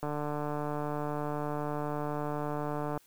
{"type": "click train", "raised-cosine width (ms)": 1, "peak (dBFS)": -21, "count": 437, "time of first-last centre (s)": [0.03, 2.976], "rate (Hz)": 148, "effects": ["white hiss -63 dBFS RMS until 3.06 s"]}